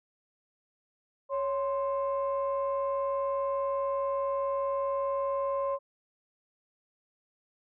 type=tone pair together; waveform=sine; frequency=554.4 / 1046.6 Hz; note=C#5 / C6; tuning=0 / 0 cents; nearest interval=major seventh; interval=1100 cents; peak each=-28 / -32 dBFS; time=1.29-5.79 s; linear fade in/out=50 ms; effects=tanh soft clip ceiling -21 dBFS